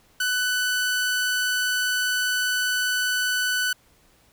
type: tone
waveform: sawtooth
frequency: 1495 Hz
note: F#6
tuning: 17 cents sharp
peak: -18 dBFS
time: 0.2-3.73 s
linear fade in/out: 5 ms
effects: pink hiss -59 dBFS RMS until 4.32 s